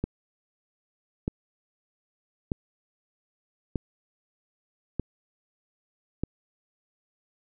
click train, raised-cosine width 3 ms, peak -14 dBFS, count 6, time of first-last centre 0.04-6.236 s, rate 0.807 Hz, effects none

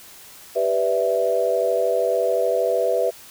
sine chord, E minor seventh, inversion first, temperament equal, 392 / 493.9 / 587.3 / 659.3 Hz, G4 / B4 / D5 / E5, 0 / 0 / 0 / 0 cents, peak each -26 / -21 / -26 / -22 dBFS, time 0.55-3.11 s, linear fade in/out 20 ms, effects white hiss -44 dBFS RMS until 3.3 s

